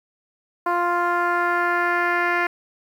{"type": "tone with low-pass filter sweep", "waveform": "10% pulse", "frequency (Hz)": 349.2, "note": "F4", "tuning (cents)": 0, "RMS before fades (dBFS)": -21, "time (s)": [0.66, 2.47], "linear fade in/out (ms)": 5, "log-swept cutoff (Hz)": [1100, 2100], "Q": 2, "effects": ["8-bit"]}